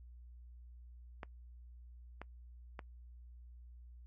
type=clicks; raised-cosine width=0.5 ms; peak=-28 / -30 / -29 dBFS; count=3; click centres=1.232 / 2.216 / 2.792 s; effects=noise-tail reverb RT60 0.1 s tail -23 dB re dry + added 60 Hz sine -52 dBFS peak until 4.06 s